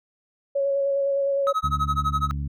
sine tone with vibrato, 555 Hz, C#5, 2 cents sharp, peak -20 dBFS, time 0.55-1.53 s, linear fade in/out 10 ms, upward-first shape square, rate 9.8 Hz, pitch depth 12 cents each way
triangle tone with tremolo, 1277 Hz, D#6, 45 cents sharp, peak -17 dBFS, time 1.47-2.31 s, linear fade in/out 0 ms, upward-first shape sine, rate 12 Hz, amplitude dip 100%
harmonic tone, 71.2 Hz, C#2, 47 cents sharp, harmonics 1 / 2 / 3 / 4, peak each -27 / -30 / -39 / -44 dBFS, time 1.63-2.48 s, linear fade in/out 10 ms
effects none

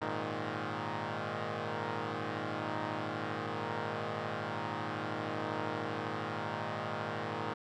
5% pulse chord, Ab suspended second, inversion none, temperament equal, 103.83 / 116.54 / 155.56 Hz, Ab2 / Bb2 / Eb3, 0 / 0 / 0 cents, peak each -28 dBFS, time 0.01-7.54 s, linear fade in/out 10 ms, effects low-pass 3000 Hz 12 dB/octave

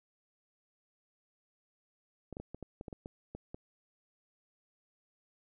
clicks, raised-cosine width 2 ms, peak -29 dBFS, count 11, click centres 2.327 / 2.369 / 2.4 / 2.546 / 2.627 / 2.811 / 2.882 / 2.928 / 3.059 / 3.35 / 3.545 s, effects none

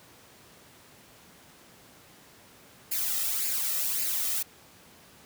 blue noise with flanger, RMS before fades -29 dBFS, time 2.91-4.43 s, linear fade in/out 10 ms, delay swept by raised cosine 0.42 to 1.62 ms, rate 1.8 Hz, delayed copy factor +0.6, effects pink hiss -54 dBFS RMS until 5.25 s + high-pass 100 Hz 12 dB/octave

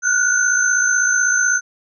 sine tone cluster, 1441 / 1497 / 6200 Hz, F#6 / F#6 / G8, -46 / +20 / -20 cents, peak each -18 dBFS, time 0.02-1.61 s, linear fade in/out 50 ms, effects none

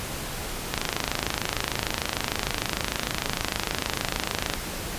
click train, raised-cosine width 0.2 ms, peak -6 dBFS, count 102, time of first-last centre 0.74-4.537 s, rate 26.6 Hz, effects pink hiss -33 dBFS RMS until 4.98 s + resampled to 32000 Hz

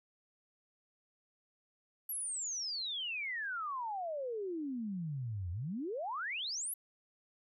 sine exponential two-way sweep, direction down then up, 11840 to 83.3 to 11840 Hz, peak -36 dBFS, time 2.09-6.74 s, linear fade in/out 5 ms, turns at 5.51 s, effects none

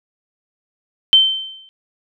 sine tone with exponential decay, 3100 Hz, G7, 20 cents flat, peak -4 dBFS, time 1.13-1.69 s, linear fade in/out 0 ms, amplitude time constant 120 ms, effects none

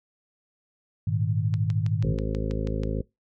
sine chord, Ab suspended second, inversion none, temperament equal, 103.83 / 116.54 / 155.56 Hz, Ab2 / Bb2 / Eb3, 0 / 0 / 0 cents, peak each -25 / -28 / -28 dBFS, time 1.07-2.14 s, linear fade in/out 5 ms
click train, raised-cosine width 0.2 ms, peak -23 dBFS, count 9, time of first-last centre 1.54-2.834 s, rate 6.18 Hz
harmonic tone, 53.3 Hz, G#1, 46 cents sharp, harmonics 1 / 2 / 3 / 4 / 5 / 7 / 8 / 9 / 10, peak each -29 / -32 / -34 / -35 / -36 / -37 / -38 / -39 / -39 dBFS, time 2.03-3.02 s, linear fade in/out 10 ms
effects noise-tail reverb RT60 0.2 s tail -23 dB re dry

